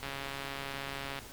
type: click train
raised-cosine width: 0.3 ms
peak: -22 dBFS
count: 161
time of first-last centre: 0.03-1.189 s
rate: 138 Hz
effects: pink hiss -48 dBFS RMS until 1.32 s + MP3 96 kbps